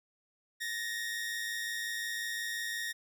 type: tone pair together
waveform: sawtooth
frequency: 1760 / 1865.6 Hz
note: A6 / A#6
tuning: 0 / +1 cents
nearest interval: minor second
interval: 101 cents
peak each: -38 / -32 dBFS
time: 0.6-2.93 s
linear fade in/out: 20 ms
effects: none